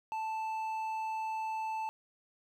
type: tone with hard clipping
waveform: triangle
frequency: 880 Hz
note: A5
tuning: in tune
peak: -35 dBFS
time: 0.12-1.89 s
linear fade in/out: 0 ms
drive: 9 dB
effects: none